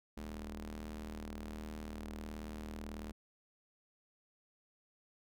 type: ring-modulated tone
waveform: sawtooth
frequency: 78.1 Hz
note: D#2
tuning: 7 cents sharp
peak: -36 dBFS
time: 0.17-3.12 s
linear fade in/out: 5 ms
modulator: 137 Hz
effects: none